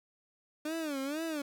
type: tone with vibrato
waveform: 30% pulse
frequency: 296.8 Hz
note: D4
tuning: 18 cents sharp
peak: -31 dBFS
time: 0.65-1.42 s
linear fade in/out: 5 ms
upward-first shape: sine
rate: 2.1 Hz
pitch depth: 180 cents each way
effects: none